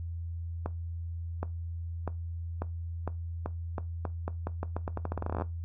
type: accelerating click train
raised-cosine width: 1 ms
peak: -19 dBFS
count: 27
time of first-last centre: 0.66-5.421 s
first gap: 770 ms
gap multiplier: 0.84
effects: noise-tail reverb RT60 0.2 s tail -17 dB re dry + added 84 Hz sine -34 dBFS peak until 5.64 s